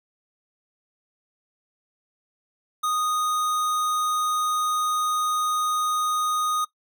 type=tone; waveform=square; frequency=1240 Hz; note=D#6; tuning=6 cents flat; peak=-23 dBFS; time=2.83-6.65 s; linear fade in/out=10 ms; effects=noise-tail reverb RT60 0.1 s tail -17 dB re dry